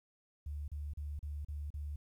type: tone bursts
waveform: sine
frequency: 73.42 Hz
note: D2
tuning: in tune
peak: -38 dBFS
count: 6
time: 0.46-1.96 s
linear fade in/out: 5 ms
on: 220 ms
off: 36 ms
effects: 12-bit